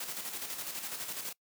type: noise with tremolo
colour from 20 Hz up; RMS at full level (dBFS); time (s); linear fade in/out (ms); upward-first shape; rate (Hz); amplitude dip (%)
white; -38; 0-1.33; 5; square; 12; 45
effects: noise-tail reverb RT60 0.1 s tail -23 dB re dry + high-pass 150 Hz 12 dB/octave